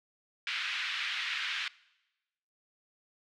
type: band-pass noise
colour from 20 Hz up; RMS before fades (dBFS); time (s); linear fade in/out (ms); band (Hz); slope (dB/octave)
white; -35; 0.47-1.68; 2; 1500 to 3400; 24
effects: noise-tail reverb RT60 1.0 s tail -22 dB re dry